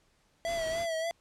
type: tone with vibrato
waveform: square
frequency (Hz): 659.3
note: E5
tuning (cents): 0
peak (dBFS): -31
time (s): 0.45-1.11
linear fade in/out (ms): 0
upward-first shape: sine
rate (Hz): 3.4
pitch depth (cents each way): 52
type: noise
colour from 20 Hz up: pink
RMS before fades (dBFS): -44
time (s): 0.45-0.87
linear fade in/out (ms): 50
effects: pink hiss -69 dBFS RMS until 1.2 s + low-pass 9000 Hz 12 dB/octave